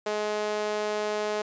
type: tone with high-pass filter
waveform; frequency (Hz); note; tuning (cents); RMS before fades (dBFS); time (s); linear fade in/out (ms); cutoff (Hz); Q
sawtooth; 211; G#3; +28; -29; 0.06-1.42; 5; 500; 2.3
effects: resampled to 16000 Hz